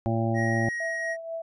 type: harmonic tone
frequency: 113.7 Hz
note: A#2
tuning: 43 cents flat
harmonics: 1 / 2 / 3 / 5 / 6 / 7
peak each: -26 / -29 / -31 / -33 / -34 / -34 dBFS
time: 0.06-0.69 s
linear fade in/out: 0 ms
type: tone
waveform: triangle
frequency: 1889 Hz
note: A#6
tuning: 22 cents sharp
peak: -27 dBFS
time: 0.34-1.17 s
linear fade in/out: 50 ms
type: tone with tremolo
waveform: sine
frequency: 659.3 Hz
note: E5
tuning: in tune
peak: -29 dBFS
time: 0.8-1.42 s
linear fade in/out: 5 ms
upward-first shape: triangle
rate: 4.1 Hz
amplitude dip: 65%
effects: resampled to 24000 Hz